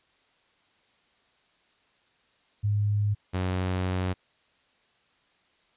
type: tone pair in turn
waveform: sine / sawtooth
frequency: 103.5 / 92.21 Hz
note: G#2 / F#2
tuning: -5 / -5 cents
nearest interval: major second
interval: 200 cents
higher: first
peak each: -22 dBFS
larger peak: neither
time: 2.63-3.15 / 3.33-4.14 s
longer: second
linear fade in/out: 20 ms
effects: white hiss -66 dBFS RMS until 5.76 s + resampled to 8000 Hz